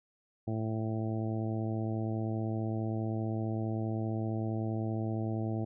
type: harmonic tone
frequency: 110.6 Hz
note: A2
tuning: 9 cents sharp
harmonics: 1 / 2 / 3 / 4 / 5 / 6 / 7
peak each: -33 / -37 / -38 / -46 / -47 / -44 / -47 dBFS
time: 0.47-5.65 s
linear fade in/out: 10 ms
effects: none